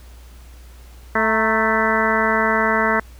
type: harmonic tone with a mistuned harmonic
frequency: 220 Hz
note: A3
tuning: in tune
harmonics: 1 / 2 / 3 / 4 / 5 / 6 / 7 / 8 / 9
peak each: -24 / -24 / -24 / -24 / -24 / -24 / -24 / -24 / -24 dBFS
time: 1.15-3 s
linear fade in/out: 5 ms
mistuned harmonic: 4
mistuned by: +73 cents
effects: added 60 Hz sine -39 dBFS peak until 3.19 s + pink hiss -50 dBFS RMS until 3.19 s